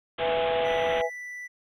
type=low-pass noise; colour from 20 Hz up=white; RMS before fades=-34 dBFS; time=0.18-1.02 s; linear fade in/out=10 ms; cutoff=3500 Hz; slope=96 dB/octave
type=harmonic tone; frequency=164.81 Hz; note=E3; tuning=in tune; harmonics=3 / 4 / 5; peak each=-26 / -28 / -30 dBFS; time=0.18-1.1 s; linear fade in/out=50 ms
type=tone; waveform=triangle; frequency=1975.5 Hz; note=B6; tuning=in tune; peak=-34 dBFS; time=0.64-1.48 s; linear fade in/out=20 ms
effects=none